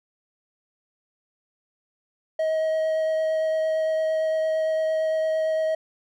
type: tone with vibrato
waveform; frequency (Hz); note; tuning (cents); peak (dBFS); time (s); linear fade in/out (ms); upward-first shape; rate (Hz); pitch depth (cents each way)
triangle; 634; D#5; +32; -19; 2.39-5.75; 5; triangle; 8.8; 10
effects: none